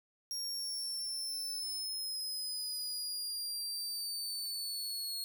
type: linear sweep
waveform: sawtooth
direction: down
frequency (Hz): 5588 to 4303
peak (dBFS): -34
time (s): 0.31-5.24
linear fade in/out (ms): 0
effects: none